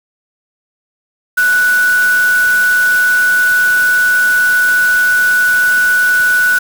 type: tone in noise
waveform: sine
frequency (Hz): 1480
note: F#6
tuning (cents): 0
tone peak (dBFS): -8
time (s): 1.37-6.59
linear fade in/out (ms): 10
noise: white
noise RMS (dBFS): -24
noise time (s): 1.37-6.59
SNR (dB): +13
effects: none